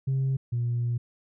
sine tone pair in turn, 133.9 / 119.62 Hz, C3 / A#2, +40 / +45 cents, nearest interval major second, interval 195 cents, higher first, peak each -21 / -23 dBFS, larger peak first, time 0.07-0.37 / 0.52-0.98 s, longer second, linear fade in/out 10 ms, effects tanh soft clip ceiling -21 dBFS

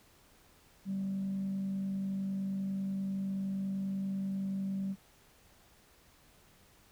sine tone with frequency modulation, 193.7 Hz, G3, 20 cents flat, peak -31 dBFS, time 0.85-4.96 s, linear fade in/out 50 ms, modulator 50.4 Hz, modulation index 0.21, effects tanh soft clip ceiling -29 dBFS + pink hiss -63 dBFS RMS until 6.91 s

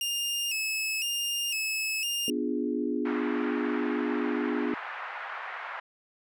sawtooth tone with vibrato, 2700 Hz, E7, 41 cents sharp, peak -25 dBFS, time 0.01-2.3 s, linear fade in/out 2 ms, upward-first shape square, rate 0.99 Hz, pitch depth 70 cents each way
sine chord, B diminished seventh, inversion none, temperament equal, 246.9 / 293.7 / 349.2 / 415.3 Hz, B3 / D4 / F4 / Ab4, 0 / 0 / 0 / 0 cents, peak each -31 / -31 / -34 / -34 dBFS, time 2.28-4.74 s, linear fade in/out 2 ms
white band-pass noise, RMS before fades -38 dBFS, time 3.05-5.8 s, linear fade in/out 5 ms, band 720 to 1900 Hz, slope 24 dB/octave
effects none

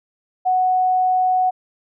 sine tone, 740 Hz, F#5, in tune, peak -14 dBFS, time 0.45-1.51 s, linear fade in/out 20 ms, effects none

